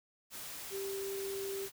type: tone in noise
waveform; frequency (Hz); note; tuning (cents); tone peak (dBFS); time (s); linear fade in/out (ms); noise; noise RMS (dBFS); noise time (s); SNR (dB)
sine; 392; G4; 0; -37; 0.7-1.69; 50; white; -45; 0.3-1.72; +5
effects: none